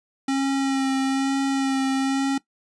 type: tone with vibrato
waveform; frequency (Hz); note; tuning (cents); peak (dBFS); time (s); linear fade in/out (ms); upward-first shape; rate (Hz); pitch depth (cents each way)
square; 270; C#4; -45; -21; 0.28-2.38; 5; sine; 1.1; 18
effects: noise-tail reverb RT60 0.1 s tail -19 dB re dry + resampled to 22050 Hz